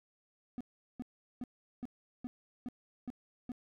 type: tone bursts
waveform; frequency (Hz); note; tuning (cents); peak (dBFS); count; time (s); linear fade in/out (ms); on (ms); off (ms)
triangle; 246.9; B3; 0; -35; 8; 0.58-3.518; 0; 26; 390
effects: none